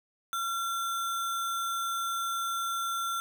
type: tone with sample-and-hold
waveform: sine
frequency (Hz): 1366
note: F6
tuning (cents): -39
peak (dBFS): -29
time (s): 0.33-3.2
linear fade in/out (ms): 0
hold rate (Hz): 4900
effects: none